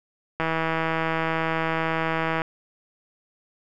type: click train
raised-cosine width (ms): 0.5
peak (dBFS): -10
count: 328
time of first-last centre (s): 0.4-2.419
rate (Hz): 162
effects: none